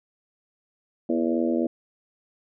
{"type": "harmonic tone with a mistuned harmonic", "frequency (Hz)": 83, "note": "E2", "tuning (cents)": 12, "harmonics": [3, 4, 5, 6, 7, 8], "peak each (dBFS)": [-25, -25, -33, -31, -31, -36], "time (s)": [1.09, 1.67], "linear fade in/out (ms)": 5, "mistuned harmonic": 3, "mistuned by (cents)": -43, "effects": []}